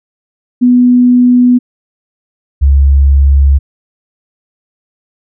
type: tone pair in turn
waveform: sine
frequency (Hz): 246.9 / 69.28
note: B3 / C#2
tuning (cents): 0 / 0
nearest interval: octave + minor seventh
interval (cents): 2200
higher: first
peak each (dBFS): -3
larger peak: neither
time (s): 0.61-1.59 / 2.61-3.59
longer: neither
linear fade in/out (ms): 20
effects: none